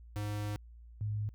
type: tone pair in turn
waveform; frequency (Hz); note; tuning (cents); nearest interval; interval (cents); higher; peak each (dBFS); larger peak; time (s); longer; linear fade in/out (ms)
square / sine; 104.2 / 105.47; G#2 / G#2; +6 / +27; unison; 21; second; -35 / -32; second; 0.16-0.56 / 1.01-1.29; first; 0
effects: added 58 Hz sine -50 dBFS peak until 1.34 s